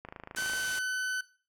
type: click train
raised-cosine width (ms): 0.5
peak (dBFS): -27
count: 14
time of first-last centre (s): 0.05-0.535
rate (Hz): 26.8
type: noise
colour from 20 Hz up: white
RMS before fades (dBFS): -38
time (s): 0.36-0.79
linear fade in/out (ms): 2
type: tone with pitch glide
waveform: 40% pulse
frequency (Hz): 1522 to 1509.7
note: F#6 to F#6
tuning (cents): +48 to +34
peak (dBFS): -30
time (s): 0.37-1.21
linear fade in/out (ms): 5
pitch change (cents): -14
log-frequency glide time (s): 0.58-0.78
effects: noise-tail reverb RT60 0.4 s tail -18 dB re dry + low-pass 11000 Hz 12 dB/octave